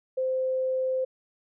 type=tone; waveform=sine; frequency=519 Hz; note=C5; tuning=14 cents flat; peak=-24 dBFS; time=0.17-1.05 s; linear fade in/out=10 ms; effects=none